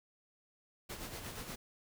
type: noise with tremolo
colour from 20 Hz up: pink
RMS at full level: -43 dBFS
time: 0.89-1.56 s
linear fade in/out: 10 ms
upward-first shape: sine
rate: 8.4 Hz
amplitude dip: 50%
effects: none